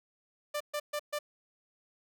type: tone bursts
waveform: sawtooth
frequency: 592 Hz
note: D5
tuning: 14 cents sharp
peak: -28 dBFS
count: 4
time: 0.54-1.19 s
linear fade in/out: 10 ms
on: 65 ms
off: 130 ms
effects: none